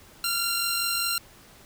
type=tone pair together; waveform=15% pulse; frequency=1384 / 4107 Hz; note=F6 / C8; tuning=-16 / -33 cents; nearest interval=octave + perfect fifth; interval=1883 cents; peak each=-21 dBFS; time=0.24-1.18 s; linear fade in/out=2 ms; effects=pink hiss -52 dBFS RMS until 1.65 s

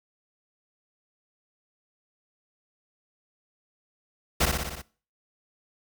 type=noise with echo; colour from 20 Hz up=pink; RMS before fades=-22 dBFS; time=4.4-4.46 s; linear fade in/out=10 ms; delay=60 ms; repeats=6; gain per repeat=-3 dB; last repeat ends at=4.82 s; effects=noise-tail reverb RT60 0.4 s tail -21 dB re dry

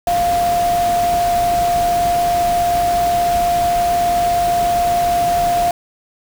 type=tone in noise; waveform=sine; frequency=698.5 Hz; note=F5; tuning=in tune; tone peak=-13 dBFS; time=0.07-5.71 s; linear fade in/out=2 ms; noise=pink; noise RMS=-26 dBFS; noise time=0.07-5.71 s; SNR=+10 dB; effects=none

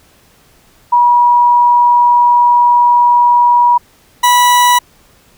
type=tone pair in turn; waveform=sine / 40% pulse; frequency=965 / 979 Hz; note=B5 / B5; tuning=-40 / -15 cents; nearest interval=unison; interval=25 cents; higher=second; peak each=-5 dBFS; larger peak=neither; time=0.92-3.78 / 4.23-4.79 s; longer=first; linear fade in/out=10 ms; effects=pink hiss -48 dBFS RMS until 5.37 s

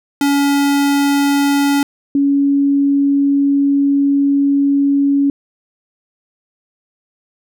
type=tone pair in turn; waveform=square / sine; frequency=282.4 / 280.4 Hz; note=C#4 / C#4; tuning=+32 / +20 cents; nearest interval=unison; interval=12 cents; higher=first; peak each=-12 / -10 dBFS; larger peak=second; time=0.21-1.83 / 2.15-5.3 s; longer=second; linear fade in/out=2 ms; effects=none

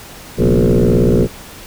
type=tone with frequency modulation; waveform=sine; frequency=124.9 Hz; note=B2; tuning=20 cents sharp; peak=-7 dBFS; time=0.37-1.28 s; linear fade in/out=50 ms; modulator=58.4 Hz; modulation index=6.2; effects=tanh soft clip ceiling -5 dBFS + pink hiss -35 dBFS RMS until 1.66 s

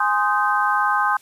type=chord; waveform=sine; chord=Ab major seventh; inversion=none; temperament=equal with one note detuned; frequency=830.6 / 1046.5 / 1244.5 / 1549.1 Hz; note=Ab5 / C6 / Eb6 / G6; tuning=0 / 0 / 0 / -21 cents; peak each=-22 dBFS; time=0-1.17 s; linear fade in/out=5 ms; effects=white hiss -52 dBFS RMS until 1.21 s + resampled to 32000 Hz

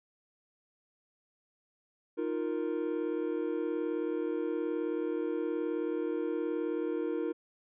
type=chord; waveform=triangle; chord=Eb suspended second; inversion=none; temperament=just; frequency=311.1 / 350 / 466.7 Hz; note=Eb4 / F4 / Bb4; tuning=0 / +4 / +2 cents; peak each=-33 dBFS; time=2.17-7.33 s; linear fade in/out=20 ms; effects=resampled to 8000 Hz

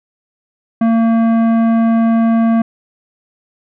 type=tone with tanh clipping; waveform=sine; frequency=227.7 Hz; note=A#3; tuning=40 cents flat; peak=-11 dBFS; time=0.81-2.62 s; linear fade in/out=5 ms; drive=13 dB; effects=none

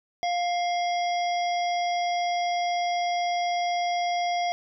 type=harmonic tone with a mistuned harmonic; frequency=702 Hz; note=F5; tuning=9 cents sharp; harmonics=1 / 3 / 5 / 7 / 8; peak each=-24 / -34 / -38 / -41 / -42 dBFS; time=0.23-4.52 s; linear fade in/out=0 ms; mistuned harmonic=5; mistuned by=-110 cents; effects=none

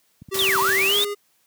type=click train; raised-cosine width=5 ms; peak=-26 dBFS; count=8; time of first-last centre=0.22-0.69 s; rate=14.9 Hz
type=tone with pitch glide; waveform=square; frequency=387.1 to 409.2 Hz; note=G4 to G#4; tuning=-22 to -26 cents; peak=-26 dBFS; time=0.31-1.15 s; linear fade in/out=20 ms; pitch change=+96 cents; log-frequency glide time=0.87-0.94 s
type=noise; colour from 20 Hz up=white; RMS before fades=-27 dBFS; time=0.34-1.05 s; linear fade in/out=5 ms
type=linear two-way sweep; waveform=sine; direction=down then up; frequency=3729 to 894 to 3729 Hz; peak=-18 dBFS; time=0.39-1.04 s; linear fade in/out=0 ms; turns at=0.59 s
effects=white hiss -64 dBFS RMS until 1.46 s + high-pass 100 Hz 12 dB/octave

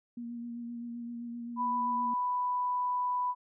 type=tone with vibrato; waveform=sine; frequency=236.6 Hz; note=A#3; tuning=26 cents sharp; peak=-37 dBFS; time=0.17-2.14 s; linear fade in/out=5 ms; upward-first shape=sine; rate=7.7 Hz; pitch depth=20 cents each way
type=tone; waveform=sine; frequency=991 Hz; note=B5; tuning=6 cents sharp; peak=-28 dBFS; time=1.56-3.35 s; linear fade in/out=50 ms
effects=none

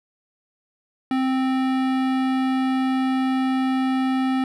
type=tone with hard clipping; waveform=sine; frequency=261.6 Hz; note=C4; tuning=in tune; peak=-21 dBFS; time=1.11-4.44 s; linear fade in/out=2 ms; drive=18 dB; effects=none

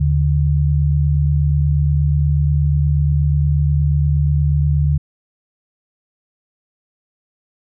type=tone pair together; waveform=sine; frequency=77 / 145.36 Hz; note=D#2 / D3; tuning=-17 / -17 cents; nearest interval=major seventh; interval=1100 cents; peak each=-15 dBFS; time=0-4.98 s; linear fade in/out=10 ms; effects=none

